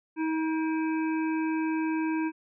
harmonic tone with a mistuned harmonic, 318.3 Hz, D#4, 39 cents sharp, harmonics 1 / 3 / 5 / 7 / 8, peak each -26 / -36 / -40 / -43 / -44 dBFS, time 0.16-2.32 s, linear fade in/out 50 ms, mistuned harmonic 7, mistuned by +73 cents, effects none

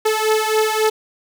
sawtooth beating tone pair, 433 / 436.7 Hz, A4 / A4, -28 / -13 cents, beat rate 3.7 Hz, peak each -14 / -15 dBFS, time 0.05-0.9 s, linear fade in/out 10 ms, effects none

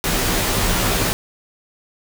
pink noise with comb filter, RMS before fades -19 dBFS, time 0.04-1.13 s, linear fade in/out 0 ms, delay 14 ms, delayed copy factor -0.8, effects none

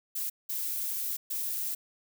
violet noise bursts at uneven times, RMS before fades -33 dBFS, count 3, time 0.15-0.3 / 0.49-1.17 / 1.3-1.75 s, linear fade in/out 10 ms, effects none

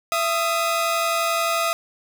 sawtooth tone pair together, 670 / 1248.5 Hz, E5 / D#6, +28 / +6 cents, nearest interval major seventh, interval 1078 cents, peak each -19 dBFS, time 0.12-1.73 s, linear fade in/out 0 ms, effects none

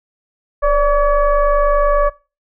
sine tone with frequency modulation, 583 Hz, D5, 13 cents flat, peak -10 dBFS, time 0.62-2.1 s, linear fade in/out 20 ms, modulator 558 Hz, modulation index 1.1, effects noise-tail reverb RT60 0.3 s tail -20 dB re dry

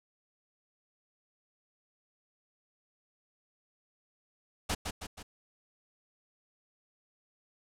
pink noise with echo, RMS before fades -31 dBFS, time 4.69-4.75 s, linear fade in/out 10 ms, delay 160 ms, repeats 3, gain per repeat -5 dB, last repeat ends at 5.23 s, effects low-pass 10000 Hz 12 dB/octave

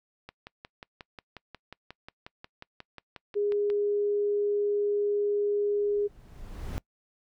click train, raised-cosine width 0.3 ms, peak -26 dBFS, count 20, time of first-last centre 0.29-3.701 s, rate 5.57 Hz
sine tone, 410.9 Hz, G#4, 18 cents flat, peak -24 dBFS, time 3.35-6.08 s, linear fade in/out 20 ms
brown noise with exponential growth, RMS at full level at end -32 dBFS, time 5.58-6.78 s, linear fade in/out 0 ms, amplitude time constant 260 ms
effects noise-tail reverb RT60 0.1 s tail -24 dB re dry

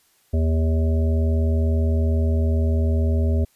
harmonic tone, 80.2 Hz, E2, 47 cents flat, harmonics 1 / 3 / 5 / 7 / 8, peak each -17 / -27 / -31 / -34 / -35 dBFS, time 0.33-3.45 s, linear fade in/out 10 ms, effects white hiss -61 dBFS RMS until 3.55 s + resampled to 32000 Hz

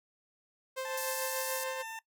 sawtooth tone with tremolo, 523.3 Hz, C5, in tune, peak -30 dBFS, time 0.76-1.83 s, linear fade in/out 20 ms, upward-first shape triangle, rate 6.8 Hz, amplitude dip 50%
20% pulse tone with pitch glide, 880 to 895.9 Hz, A5 to A5, 0 to +31 cents, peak -35 dBFS, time 0.85-1.99 s, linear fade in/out 2 ms, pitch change +31 cents, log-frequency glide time 1.09-1.67 s
white band-pass noise, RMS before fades -39 dBFS, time 0.97-1.64 s, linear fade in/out 5 ms, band 4400 to 16000 Hz, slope 48 dB/octave
effects noise-tail reverb RT60 0.1 s tail -20 dB re dry

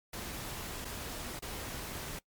pink noise with dropouts, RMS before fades -41 dBFS, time 0.13-2.19 s, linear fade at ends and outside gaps 5 ms, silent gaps 0.847-0.851 / 1.393-1.422 s, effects noise-tail reverb RT60 0.1 s tail -22 dB re dry + MP3 96 kbps

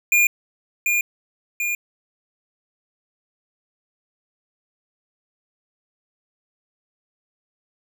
square tone with echo, 2419 Hz, D#7, 49 cents flat, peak -14 dBFS, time 0.12-0.27 s, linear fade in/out 2 ms, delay 740 ms, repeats 2, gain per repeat -4 dB, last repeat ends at 1.75 s, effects none

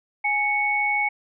sine tone pair together, 830.6 / 2217 Hz, G#5 / C#7, 0 / 0 cents, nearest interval octave + perfect fourth, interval 1700 cents, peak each -25 / -21 dBFS, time 0.24-1.09 s, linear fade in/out 10 ms, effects none

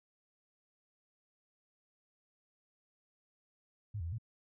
sine tone with pitch steps, 104.3 / 82.7 / 84.6 / 112.4 Hz, G#2 / E2 / E2 / A2, +8 / +6 / +45 / +37 cents, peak -36 dBFS, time 3.94-4.184 s, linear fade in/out 10 ms, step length 61 ms, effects none

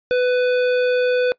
triangle tone with hard clipping, 498.2 Hz, B4, 15 cents sharp, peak -17 dBFS, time 0.11-1.32 s, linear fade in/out 0 ms, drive 18 dB, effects noise-tail reverb RT60 0.1 s tail -22 dB re dry + resampled to 11025 Hz

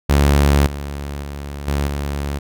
sawtooth tone with level steps, 71.2 Hz, C#2, 47 cents sharp, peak -7 / -21 / -23 / -13 / -17 dBFS, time 0.09-2.39 s, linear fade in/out 10 ms, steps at 0.66 / 1.22 / 1.67 / 1.87 s, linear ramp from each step 10 ms, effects none

